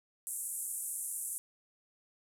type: band-pass noise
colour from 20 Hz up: pink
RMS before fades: -39 dBFS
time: 0.27-1.38 s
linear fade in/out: 0 ms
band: 8100 to 12000 Hz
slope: 48 dB/octave
effects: none